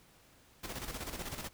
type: noise with tremolo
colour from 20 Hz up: pink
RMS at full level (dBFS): -40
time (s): 0.63-1.49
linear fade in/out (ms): 10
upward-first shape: square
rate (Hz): 16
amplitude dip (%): 55
effects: pink hiss -63 dBFS RMS until 1.53 s